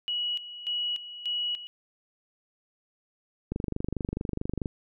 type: tone with tremolo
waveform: sine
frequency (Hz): 2925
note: F#7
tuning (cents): -21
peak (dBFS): -27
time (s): 0.08-1.67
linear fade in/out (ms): 0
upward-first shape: square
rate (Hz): 1.7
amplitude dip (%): 75
type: click train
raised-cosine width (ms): 3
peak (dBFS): -17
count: 29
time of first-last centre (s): 3.52-4.658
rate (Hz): 24.6
effects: none